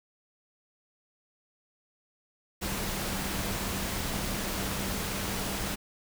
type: tone in noise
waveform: sine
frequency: 195.8 Hz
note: G3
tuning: 2 cents flat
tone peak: -39 dBFS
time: 2.61-5.76 s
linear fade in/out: 20 ms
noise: pink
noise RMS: -33 dBFS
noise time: 2.61-5.76 s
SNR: -9 dB
effects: none